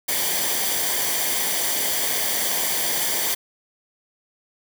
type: noise with comb filter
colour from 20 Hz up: white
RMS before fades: -23 dBFS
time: 0.08-3.35 s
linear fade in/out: 10 ms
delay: 0.75 ms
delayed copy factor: -0.6
effects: none